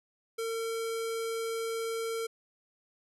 square tone with low-pass filter, 454.2 Hz, A#4, 45 cents flat, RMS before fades -34 dBFS, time 0.38-2.27 s, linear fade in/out 10 ms, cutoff 11000 Hz, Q 1.4, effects none

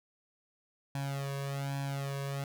sawtooth tone with flanger, 138.9 Hz, C#3, 4 cents sharp, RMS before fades -36 dBFS, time 0.95-2.44 s, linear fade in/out 2 ms, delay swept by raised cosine 1.2 to 1.81 ms, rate 1.2 Hz, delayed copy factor +0.9, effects none

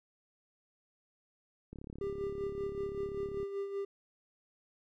click train, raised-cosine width 3 ms, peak -33 dBFS, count 61, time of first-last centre 1.73-3.43 s, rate 35.3 Hz
triangle tone with tremolo, 397.2 Hz, G4, 23 cents sharp, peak -31 dBFS, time 2.01-3.85 s, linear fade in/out 5 ms, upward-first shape sine, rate 5.2 Hz, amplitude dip 55%
effects none

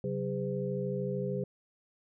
sine tone cluster, 134 / 187.2 / 407.1 / 507 Hz, C3 / F#3 / G#4 / B4, +42 / +20 / -35 / +45 cents, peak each -36 / -36 / -36 / -37 dBFS, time 0.04-1.44 s, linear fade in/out 2 ms, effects none

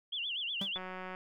sine tone with vibrato, 3092 Hz, G7, 24 cents flat, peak -34 dBFS, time 0.12-0.78 s, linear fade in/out 10 ms, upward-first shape sine, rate 8.2 Hz, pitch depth 210 cents each way
45% pulse tone with exponential decay, 196 Hz, G3, in tune, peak -33 dBFS, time 0.61-0.73 s, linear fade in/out 5 ms, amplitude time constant 25 ms
click train, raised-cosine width 0.5 ms, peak -28 dBFS, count 73, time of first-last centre 0.76-1.149 s, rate 185 Hz
effects none

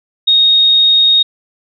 sine tone, 3729 Hz, A#7, in tune, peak -6 dBFS, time 0.27-1.23 s, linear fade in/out 10 ms, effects none

